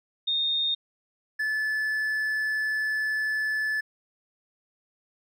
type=tone pair in turn; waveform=sine / triangle; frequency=3675 / 1734.4 Hz; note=A#7 / A6; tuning=-25 / -25 cents; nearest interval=octave + minor second; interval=1300 cents; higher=first; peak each=-23 dBFS; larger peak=neither; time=0.27-0.75 / 1.39-3.81 s; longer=second; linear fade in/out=10 ms; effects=none